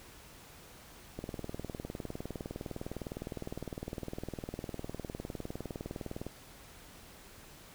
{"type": "click train", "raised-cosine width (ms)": 2, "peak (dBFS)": -25, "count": 101, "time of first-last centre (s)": [1.19, 6.266], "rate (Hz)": 19.7, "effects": ["pink hiss -54 dBFS RMS until 7.74 s"]}